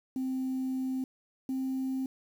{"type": "tone pair in turn", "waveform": "sine", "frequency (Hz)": [260.7, 263.1], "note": ["C4", "C4"], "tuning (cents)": [-6, 10], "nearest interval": "unison", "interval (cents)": 16, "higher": "second", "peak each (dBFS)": -28, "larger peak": "neither", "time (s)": [[0.16, 1.04], [1.49, 2.06]], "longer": "first", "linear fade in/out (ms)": 2, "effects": ["tanh soft clip ceiling -27 dBFS", "9-bit"]}